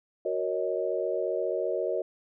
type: chord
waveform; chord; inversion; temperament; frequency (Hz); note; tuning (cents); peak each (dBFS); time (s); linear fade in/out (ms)
sine; D# minor seventh; first; equal with one note detuned; 370 / 466.2 / 554.4 / 629.1; F#4 / A#4 / C#5 / D#5; 0 / 0 / 0 / +19; -32; 0.25-2.02; 5
effects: none